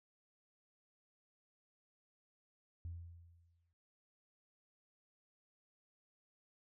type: tone with exponential decay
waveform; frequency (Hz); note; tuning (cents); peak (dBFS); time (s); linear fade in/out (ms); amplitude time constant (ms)
sine; 85.2; F2; -42; -40; 2.85-3.73; 0; 190
effects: noise-tail reverb RT60 0.5 s tail -26 dB re dry + tanh soft clip ceiling -37 dBFS